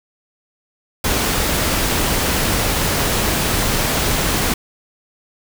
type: noise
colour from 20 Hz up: pink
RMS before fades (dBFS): -18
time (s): 1.04-4.54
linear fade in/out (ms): 5
effects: none